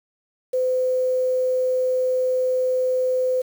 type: tone with quantisation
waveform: sine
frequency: 510 Hz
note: C5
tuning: 44 cents flat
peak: -18 dBFS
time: 0.53-3.42 s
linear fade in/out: 10 ms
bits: 7
effects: none